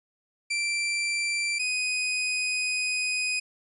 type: tone pair in turn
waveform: sawtooth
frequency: 2349 / 2497 Hz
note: D7 / D#7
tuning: 0 / +6 cents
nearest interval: minor second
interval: 106 cents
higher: second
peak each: -22 dBFS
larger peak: neither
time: 0.5-1.59 / 1.59-3.4 s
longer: second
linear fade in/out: 10 ms
effects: resampled to 24000 Hz